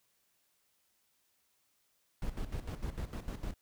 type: noise with tremolo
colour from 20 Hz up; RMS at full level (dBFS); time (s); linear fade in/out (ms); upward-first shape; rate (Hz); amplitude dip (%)
brown; -37; 2.22-3.54; 2; square; 6.6; 70
effects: white hiss -75 dBFS RMS until 3.61 s